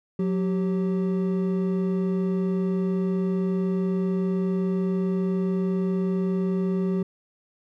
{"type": "tone pair together", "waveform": "triangle", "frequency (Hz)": [182.7, 387.6], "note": ["F#3", "G4"], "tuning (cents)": [-22, -20], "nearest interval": "octave + minor second", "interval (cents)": 1302, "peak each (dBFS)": [-21, -26], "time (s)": [0.19, 7.03], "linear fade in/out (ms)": 5, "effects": []}